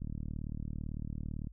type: click train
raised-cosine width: 5 ms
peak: -27 dBFS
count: 56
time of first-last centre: 0.02-1.471 s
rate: 37.9 Hz
effects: added 50 Hz sine -50 dBFS peak until 1.52 s